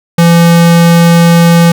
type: tone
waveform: square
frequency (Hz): 169.4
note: E3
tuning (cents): +48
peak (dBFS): -3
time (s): 0.18-1.72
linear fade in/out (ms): 5
effects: none